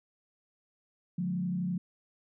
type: tone with frequency modulation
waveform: sine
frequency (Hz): 179.8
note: F#3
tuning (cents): -49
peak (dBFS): -29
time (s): 1.18-1.78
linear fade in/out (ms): 5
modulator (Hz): 32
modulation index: 0.72
effects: none